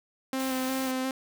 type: tone with vibrato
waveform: sawtooth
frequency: 261.4 Hz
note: C4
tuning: 1 cent flat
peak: -24 dBFS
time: 0.33-1.11 s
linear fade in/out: 2 ms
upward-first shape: square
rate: 2.8 Hz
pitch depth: 16 cents each way
type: noise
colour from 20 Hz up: white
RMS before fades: -40 dBFS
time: 0.39-0.92 s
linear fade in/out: 10 ms
effects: none